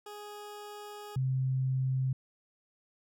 20% pulse / sine tone pair in turn, 415.3 / 131.04 Hz, G#4 / C3, 0 / +3 cents, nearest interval octave + minor sixth, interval 1997 cents, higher first, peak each -38 / -27 dBFS, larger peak second, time 0.06-1.16 / 1.16-2.13 s, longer first, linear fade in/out 5 ms, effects none

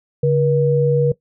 sine tone pair together, 142.5 / 479.9 Hz, C#3 / B4, +48 / -50 cents, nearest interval octave + major sixth, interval 2102 cents, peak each -15 dBFS, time 0.23-1.12 s, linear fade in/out 5 ms, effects noise-tail reverb RT60 0.1 s tail -18 dB re dry

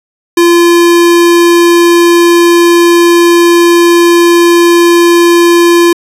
square tone, 343.6 Hz, F4, 28 cents flat, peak -3 dBFS, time 0.37-5.93 s, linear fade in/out 5 ms, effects resampled to 32000 Hz

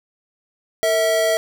square tone pair together, 454.6 / 649.6 Hz, A#4 / E5, -43 / -26 cents, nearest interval tritone, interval 617 cents, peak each -24 / -17 dBFS, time 0.83-1.37 s, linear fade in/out 0 ms, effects none

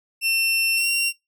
sawtooth tone with pitch glide, 2700 to 2752 Hz, E7 to F7, +41 to -26 cents, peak -16 dBFS, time 0.21-1.13 s, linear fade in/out 50 ms, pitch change +33 cents, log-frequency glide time 0.76-0.88 s, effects noise-tail reverb RT60 0.2 s tail -23 dB re dry

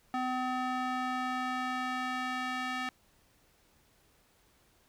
square tone with band-pass filter sweep, 254.5 Hz, C4, 48 cents flat, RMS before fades -34 dBFS, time 0.14-2.89 s, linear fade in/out 0 ms, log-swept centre 990 to 1900 Hz, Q 1.1, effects pink hiss -67 dBFS RMS until 4.88 s

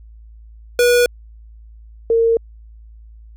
square / sine tone pair in turn, 485.2 / 458 Hz, B4 / A#4, -31 / -31 cents, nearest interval minor second, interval 100 cents, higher first, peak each -11 dBFS, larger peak neither, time 0.79-1.06 / 2.1-2.37 s, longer neither, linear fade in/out 2 ms, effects added 55 Hz sine -38 dBFS peak until 3.36 s

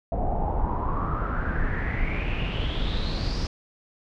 brown noise with low-pass filter sweep, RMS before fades -26 dBFS, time 0.12-3.47 s, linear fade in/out 2 ms, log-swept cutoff 660 to 5200 Hz, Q 7.3, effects none

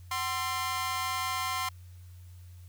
sawtooth tone with amplitude modulation, 1046.5 Hz, C6, in tune, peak -22 dBFS, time 0.11-1.69 s, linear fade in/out 5 ms, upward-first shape sine, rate 298 Hz, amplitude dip 95%, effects added 89 Hz sine -46 dBFS peak until 2.68 s + white hiss -64 dBFS RMS until 2.68 s

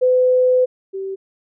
sine tone pair in turn, 506 / 386.3 Hz, B4 / G4, +42 / -25 cents, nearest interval perfect fourth, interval 467 cents, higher first, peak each -11 / -23 dBFS, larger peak first, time 0.01-0.66 / 0.93-1.16 s, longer first, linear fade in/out 20 ms, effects none

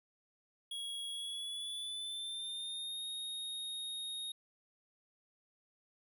square tone with pitch glide, 3322 to 3729 Hz, G#7 to A#7, 0 to 0 cents, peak -40 dBFS, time 0.71-4.32 s, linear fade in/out 5 ms, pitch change +200 cents, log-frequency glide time 1.09-3.06 s, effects none

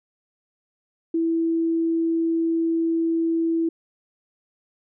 sine tone, 329.6 Hz, E4, in tune, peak -19 dBFS, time 1.14-3.69 s, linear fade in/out 5 ms, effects none

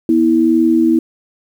sine tone pair together, 243.4 / 325.1 Hz, B3 / E4, -25 / -24 cents, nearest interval perfect fourth, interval 501 cents, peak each -14 / -10 dBFS, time 0.09-0.99 s, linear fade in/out 2 ms, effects 7-bit

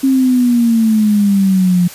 sine exponential sweep, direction down, 270.8 to 174.61 Hz, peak -8 dBFS, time 0.03-1.88 s, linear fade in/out 10 ms, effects white hiss -33 dBFS RMS until 1.94 s + resampled to 32000 Hz

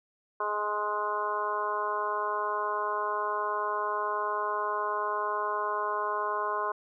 harmonic tone, 209.3 Hz, G#3, 14 cents sharp, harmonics 2 / 3 / 4 / 5 / 6 / 7, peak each -36 / -37 / -39 / -30 / -37 / -39 dBFS, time 0.4-6.72 s, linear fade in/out 5 ms, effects none

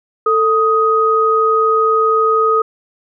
sine tone pair together, 443.7 / 1252 Hz, A4 / D#6, +14 / +10 cents, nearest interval octave + tritone, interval 1796 cents, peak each -14 / -12 dBFS, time 0.26-2.62 s, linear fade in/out 5 ms, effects none

